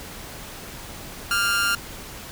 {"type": "tone with amplitude modulation", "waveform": "sawtooth", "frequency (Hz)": 1396.9, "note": "F6", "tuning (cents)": 0, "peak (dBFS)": -13, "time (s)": [1.31, 1.75], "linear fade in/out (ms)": 2, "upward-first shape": "sine", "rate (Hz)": 210, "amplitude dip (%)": 65, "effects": ["pink hiss -38 dBFS RMS until 2.31 s"]}